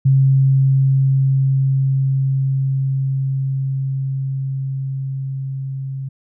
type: tone with level ramp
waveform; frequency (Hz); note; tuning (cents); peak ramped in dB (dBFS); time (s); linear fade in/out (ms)
sine; 134.7; C#3; -49; -9 to -23; 0.05-6.09; 10
effects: none